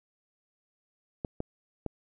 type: clicks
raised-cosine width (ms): 2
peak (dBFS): -19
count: 3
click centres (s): 1.248 / 1.404 / 1.863
effects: none